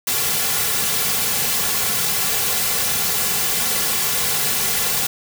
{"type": "noise with comb filter", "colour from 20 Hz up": "white", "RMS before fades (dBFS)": -20, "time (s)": [0.07, 5.07], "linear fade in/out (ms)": 5, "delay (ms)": 3.2, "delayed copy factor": -0.85, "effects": []}